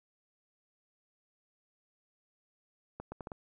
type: accelerating click train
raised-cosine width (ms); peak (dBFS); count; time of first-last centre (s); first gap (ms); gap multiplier
1; -27; 5; 3-3.318; 120; 0.73
effects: none